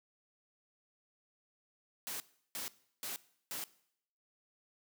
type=noise bursts; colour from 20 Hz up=white; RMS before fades=-41 dBFS; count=4; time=2.07-3.64 s; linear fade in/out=0 ms; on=130 ms; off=350 ms; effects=noise-tail reverb RT60 0.7 s tail -20 dB re dry + high-pass 150 Hz 12 dB/octave